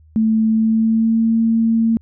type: tone with pitch glide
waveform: sine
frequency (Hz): 220.6 to 226.5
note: A3 to A#3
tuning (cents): +5 to -50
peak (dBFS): -12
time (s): 0.16-1.97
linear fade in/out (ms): 0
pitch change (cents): +45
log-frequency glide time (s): 0.48-1.35
effects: added 78 Hz sine -45 dBFS peak until 2.01 s